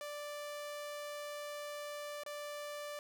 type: tone with dropouts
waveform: sawtooth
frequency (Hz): 587.3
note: D5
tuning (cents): 0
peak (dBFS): -38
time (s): 0.01-2.99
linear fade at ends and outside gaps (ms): 1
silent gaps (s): 2.235-2.262
effects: none